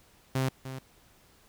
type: tone with echo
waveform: sawtooth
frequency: 131.6 Hz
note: C3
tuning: 10 cents sharp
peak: -22 dBFS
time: 0.35-0.49 s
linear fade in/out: 5 ms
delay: 300 ms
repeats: 1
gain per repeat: -11 dB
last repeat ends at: 0.79 s
effects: pink hiss -61 dBFS RMS until 1.48 s